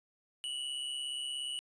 square tone with amplitude modulation, 2941 Hz, F#7, 11 cents flat, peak -34 dBFS, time 0.44-1.59 s, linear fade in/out 0 ms, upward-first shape sine, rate 137 Hz, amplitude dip 55%, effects resampled to 22050 Hz

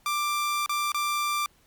sawtooth tone with dropouts, 1181 Hz, D6, 9 cents sharp, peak -21 dBFS, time 0.06-1.46 s, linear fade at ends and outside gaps 1 ms, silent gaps 0.661-0.694 / 0.919-0.945 s, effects pink hiss -62 dBFS RMS until 1.66 s + MP3 96 kbps

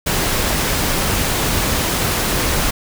pink noise, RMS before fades -18 dBFS, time 0.06-2.71 s, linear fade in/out 10 ms, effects none

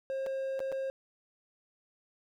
triangle tone with dropouts, 535 Hz, C5, 38 cents sharp, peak -30 dBFS, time 0.1-0.9 s, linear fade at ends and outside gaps 0 ms, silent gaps 0.263-0.267 / 0.593-0.603 / 0.718-0.724 s, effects none

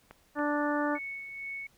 clicks, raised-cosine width 0.5 ms, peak -31 dBFS, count 2, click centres 0.11 / 0.39 s
harmonic tone, 293.7 Hz, D4, in tune, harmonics 1 / 2 / 3 / 4 / 5 / 6, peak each -30 / -33 / -35 / -36 / -37 / -38 dBFS, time 0.35-0.99 s, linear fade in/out 50 ms
sine tone with tremolo, 2213 Hz, C#7, 3 cents flat, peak -35 dBFS, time 0.95-1.67 s, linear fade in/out 5 ms, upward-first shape sine, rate 2.2 Hz, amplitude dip 45%
effects pink hiss -65 dBFS RMS until 1.77 s

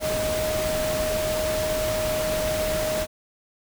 sine tone in noise, 622.3 Hz, D#5, in tune, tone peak -24 dBFS, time 0-3.07 s, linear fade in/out 50 ms, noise pink, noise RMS -29 dBFS, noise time 0-3.07 s, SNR +2 dB, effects none

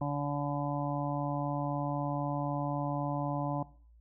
harmonic tone, 143.9 Hz, D3, 35 cents flat, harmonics 1 / 2 / 4 / 5 / 6 / 7, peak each -33 / -36 / -39 / -40 / -41 / -41 dBFS, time 0.01-3.63 s, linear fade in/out 5 ms, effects noise-tail reverb RT60 0.5 s tail -20 dB re dry + added 57 Hz sine -56 dBFS peak until 4 s

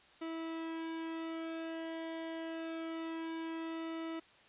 sawtooth tone with flanger, 326.4 Hz, E4, 17 cents flat, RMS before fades -41 dBFS, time 0.21-4.2 s, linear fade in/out 10 ms, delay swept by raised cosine 1.2 to 2.3 ms, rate 0.26 Hz, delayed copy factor -0.6, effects white hiss -62 dBFS RMS until 4.48 s + resampled to 8000 Hz

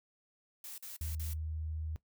blue noise bursts, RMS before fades -46 dBFS, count 4, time 0.64-1.335 s, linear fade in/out 2 ms, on 140 ms, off 45 ms
sine tone, 78.6 Hz, D#2, 18 cents sharp, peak -36 dBFS, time 1.01-1.96 s, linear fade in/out 0 ms
effects noise-tail reverb RT60 0.1 s tail -18 dB re dry

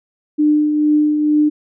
sine tone with tremolo, 300.4 Hz, D4, 39 cents sharp, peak -9 dBFS, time 0.38-1.5 s, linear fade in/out 20 ms, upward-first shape triangle, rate 2.2 Hz, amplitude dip 45%, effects none

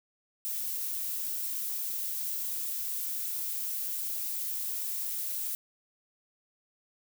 violet noise, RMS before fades -34 dBFS, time 0.45-5.55 s, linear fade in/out 0 ms, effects none

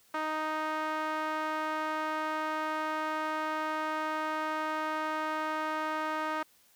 sawtooth tone with band-pass filter, 311.1 Hz, D#4, in tune, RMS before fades -33 dBFS, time 0.14-6.43 s, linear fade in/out 5 ms, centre 1200 Hz, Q 1.7, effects white hiss -64 dBFS RMS until 6.75 s

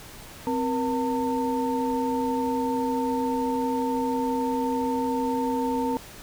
sine tone cluster, 260.4 / 475.1 / 903 Hz, C4 / A#4 / A5, -8 / +33 / +45 cents, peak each -26 / -29 / -28 dBFS, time 0.47-5.97 s, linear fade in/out 0 ms, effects pink hiss -44 dBFS RMS until 6.22 s

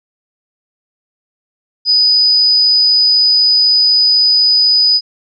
sine tone, 4978 Hz, D#8, in tune, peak -7 dBFS, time 1.85-5.01 s, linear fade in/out 50 ms, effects none

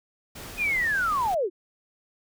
pink noise, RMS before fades -40 dBFS, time 0.35-1.35 s, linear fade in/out 10 ms
sine linear sweep, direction down, 2520 to 324.9 Hz, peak -22 dBFS, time 0.57-1.5 s, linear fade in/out 50 ms
effects none

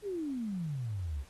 sine exponential sweep, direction down, 430 to 63.8 Hz, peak -33 dBFS, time 0.02-1.25 s, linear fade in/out 50 ms, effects pink hiss -60 dBFS RMS until 1.29 s + AAC 32 kbps

